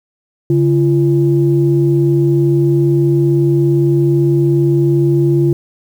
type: tone pair together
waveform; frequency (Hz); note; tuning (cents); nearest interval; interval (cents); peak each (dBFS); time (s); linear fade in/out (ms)
sine; 141.4 / 342.2; C#3 / F4; +35 / -35; octave + minor third; 1530; -11; 0.5-5.53; 2
effects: tanh soft clip ceiling -1 dBFS + 7-bit